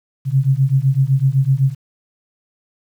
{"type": "beating tone pair", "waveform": "sine", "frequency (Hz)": [130.81, 138.71], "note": ["C3", "C#3"], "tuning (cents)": [0, 1], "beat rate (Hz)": 7.9, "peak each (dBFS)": -15, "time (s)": [0.25, 1.75], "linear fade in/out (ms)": 50, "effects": ["8-bit"]}